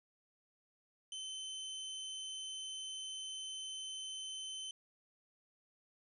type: tone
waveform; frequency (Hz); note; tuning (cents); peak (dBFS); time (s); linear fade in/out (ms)
sawtooth; 3067; G7; -38; -39; 1.12-4.71; 2
effects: resampled to 24000 Hz